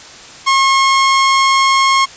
sawtooth tone, 1081 Hz, C#6, 44 cents flat, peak -5 dBFS, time 0.46-2.06 s, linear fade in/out 20 ms, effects white hiss -35 dBFS RMS until 2.16 s + resampled to 16000 Hz

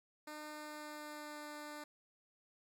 10% pulse tone with pitch glide, 302.7 to 298 Hz, D#4 to D4, -48 to +25 cents, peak -38 dBFS, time 0.27-1.84 s, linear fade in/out 5 ms, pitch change -27 cents, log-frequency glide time 0.49-1.47 s, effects none

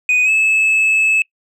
sine tone with pitch glide, 2488 to 2603 Hz, D#7 to E7, -1 to -22 cents, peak -8 dBFS, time 0.09-1.22 s, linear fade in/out 2 ms, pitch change +79 cents, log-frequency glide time 0.24-0.3 s, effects noise-tail reverb RT60 0.1 s tail -25 dB re dry + tanh soft clip ceiling -10 dBFS

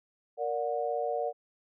sine chord, Bb augmented, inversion none, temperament just, 466.2 / 582.7 / 728.4 Hz, Bb4 / D5 / F#5, 0 / -14 / -27 cents, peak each -33 dBFS, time 0.37-1.33 s, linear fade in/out 50 ms, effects none

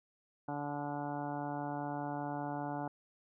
harmonic tone with a mistuned harmonic, 144.9 Hz, D3, 23 cents flat, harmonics 1 / 2 / 3 / 4 / 5 / 6 / 7 / 8 / 9 / 10, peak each -44 / -41 / -51 / -46 / -42 / -43 / -51 / -55 / -57 / -52 dBFS, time 0.48-2.88 s, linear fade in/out 5 ms, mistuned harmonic 8, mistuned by +16 cents, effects none

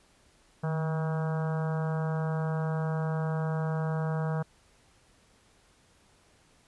harmonic tone with a mistuned harmonic, 160 Hz, D#3, 49 cents sharp, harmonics 1 / 3 / 4 / 5 / 6 / 7 / 8 / 9 / 10, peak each -28 / -38 / -40 / -42 / -44 / -45 / -46 / -47 / -48 dBFS, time 0.63-4.43 s, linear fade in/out 10 ms, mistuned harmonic 1, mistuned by -54 cents, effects pink hiss -63 dBFS RMS until 6.67 s + resampled to 24000 Hz

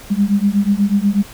sine beating tone pair, 197.9 / 206.1 Hz, G3 / G#3, +17 / -13 cents, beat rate 8.2 Hz, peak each -15 / -15 dBFS, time 0.1-1.23 s, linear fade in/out 20 ms, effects pink hiss -38 dBFS RMS until 1.33 s

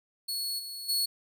sawtooth tone with level steps, 4376 Hz, C#8, 23 cents flat, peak -28 / -35 / -23 dBFS, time 0.28-1.06 s, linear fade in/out 10 ms, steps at 0.58 / 0.88 s, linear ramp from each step 20 ms, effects none

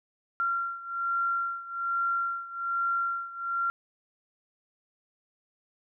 sine beating tone pair, 1375 / 1376.2 Hz, F6 / F6, -27 / -26 cents, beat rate 1.2 Hz, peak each -29 / -32 dBFS, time 0.4-3.7 s, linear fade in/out 0 ms, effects none

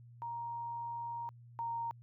sine tone pair in turn, 937 / 928.4 Hz, A#5 / A#5, +9 / -7 cents, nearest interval unison, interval 16 cents, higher first, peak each -38 / -35 dBFS, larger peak second, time 0.22-1.29 / 1.59-1.91 s, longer first, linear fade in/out 0 ms, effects added 119 Hz sine -53 dBFS peak until 2.02 s

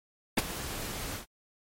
pink noise with ADSR envelope, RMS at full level -23 dBFS, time 0.37-1.26 s, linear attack 9 ms, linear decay 29 ms, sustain -14 dB, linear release 110 ms, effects MP3 64 kbps

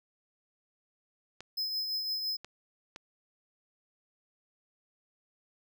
clicks, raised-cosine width 0.2 ms, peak -26 dBFS, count 3, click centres 1.406 / 2.446 / 2.961 s
square tone with tremolo, 5100 Hz, D#8, 42 cents sharp, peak -30 dBFS, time 1.57-2.37 s, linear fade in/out 10 ms, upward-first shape triangle, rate 5.9 Hz, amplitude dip 45%
effects none

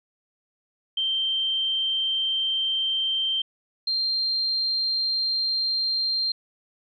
sine tone pair in turn, 3136 / 4177 Hz, G7 / C8, 0 / -4 cents, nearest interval perfect fourth, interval 496 cents, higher second, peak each -22 dBFS, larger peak neither, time 0.97-3.42 / 3.87-6.32 s, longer neither, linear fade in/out 5 ms, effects none

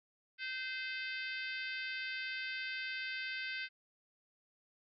harmonic tone, 517 Hz, C5, 21 cents flat, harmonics 3 / 4 / 5 / 6 / 7 / 8 / 9 / 10, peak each -42 / -44 / -45 / -50 / -51 / -56 / -49 / -62 dBFS, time 0.38-3.69 s, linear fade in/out 50 ms, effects none

